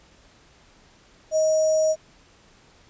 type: tone with sample-and-hold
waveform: sine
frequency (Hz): 628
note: D#5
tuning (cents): +16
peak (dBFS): -17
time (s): 1.31-1.96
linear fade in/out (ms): 50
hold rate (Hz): 6300
effects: pink hiss -55 dBFS RMS until 2.89 s + resampled to 16000 Hz